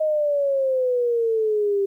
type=exponential sweep; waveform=sine; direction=down; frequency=628 to 392 Hz; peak=-18 dBFS; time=0-1.86 s; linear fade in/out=10 ms; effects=10-bit